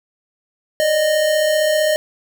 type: tone pair together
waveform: square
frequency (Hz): 580.6 / 616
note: D5 / D#5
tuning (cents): -20 / -17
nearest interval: minor second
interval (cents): 103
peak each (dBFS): -25 / -15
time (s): 0.8-1.96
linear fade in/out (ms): 0
effects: none